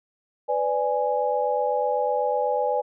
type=chord; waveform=sine; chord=G# diminished; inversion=first; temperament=equal with one note detuned; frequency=499.3 / 587.3 / 830.6 Hz; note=B4 / D5 / G#5; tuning=+19 / 0 / 0 cents; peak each=-25 / -26 / -25 dBFS; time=0.48-2.82 s; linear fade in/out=20 ms; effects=none